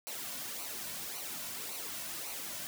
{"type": "noise with flanger", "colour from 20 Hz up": "white", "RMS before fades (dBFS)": -41, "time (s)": [0.07, 2.67], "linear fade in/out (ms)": 0, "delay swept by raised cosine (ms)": [0.58, 2.48], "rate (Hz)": 1.8, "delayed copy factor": -0.6, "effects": []}